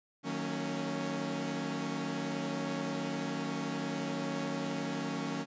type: chord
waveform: sawtooth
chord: D# minor seventh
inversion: none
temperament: equal with one note detuned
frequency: 155.56 / 185 / 227.6 / 277.2 Hz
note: D#3 / F#3 / A#3 / C#4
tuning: 0 / 0 / -41 / 0 cents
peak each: -37 / -37 / -36 / -33 dBFS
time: 0.23-5.46 s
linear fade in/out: 50 ms
effects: resampled to 16000 Hz